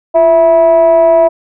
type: tone with frequency modulation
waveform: sine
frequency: 659 Hz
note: E5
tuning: 1 cent flat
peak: -3 dBFS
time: 0.14-1.29 s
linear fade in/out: 20 ms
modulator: 313 Hz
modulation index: 0.45
effects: tanh soft clip ceiling 0 dBFS